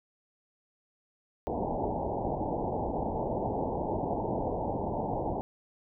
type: low-pass noise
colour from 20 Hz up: white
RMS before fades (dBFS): -32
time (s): 1.47-5.41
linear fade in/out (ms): 0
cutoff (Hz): 910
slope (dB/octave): 96
effects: none